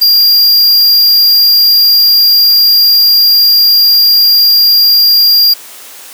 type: tone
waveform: square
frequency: 4786 Hz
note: D8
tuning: 32 cents sharp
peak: -4 dBFS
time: 0.01-5.54 s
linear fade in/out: 10 ms
effects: white hiss -31 dBFS RMS until 6.13 s + high-pass 300 Hz 12 dB/octave